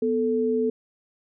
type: tone pair together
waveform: sine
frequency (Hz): 246.9 / 440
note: B3 / A4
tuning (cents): 0 / 0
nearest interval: minor seventh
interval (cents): 1000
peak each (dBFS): -25 / -22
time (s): 0.02-0.7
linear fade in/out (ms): 5
effects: none